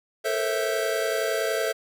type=tone cluster; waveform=square; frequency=440.9 / 471.5 / 534 / 656 / 1551 Hz; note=A4 / A#4 / C5 / E5 / G6; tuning=+4 / +20 / +35 / -9 / -19 cents; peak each=-29 / -36 / -31 / -29 / -35 dBFS; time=0.24-1.73 s; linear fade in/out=20 ms; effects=none